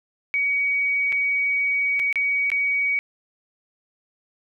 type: tone with dropouts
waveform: sine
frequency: 2257 Hz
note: C#7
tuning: 31 cents sharp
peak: -19 dBFS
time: 0.34-2.99 s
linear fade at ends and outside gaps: 0 ms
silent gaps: 1.122-1.126 / 1.994-1.998 / 2.127-2.157 / 2.502-2.517 s
effects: 10-bit